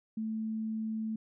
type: tone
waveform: sine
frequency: 220 Hz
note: A3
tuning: in tune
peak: -32 dBFS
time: 0.17-1.16 s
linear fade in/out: 5 ms
effects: none